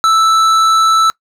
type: tone with tanh clipping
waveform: triangle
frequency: 1318.5 Hz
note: E6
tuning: in tune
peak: -9 dBFS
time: 0.04-1.1 s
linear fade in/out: 0 ms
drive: 16 dB
effects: noise-tail reverb RT60 0.1 s tail -23 dB re dry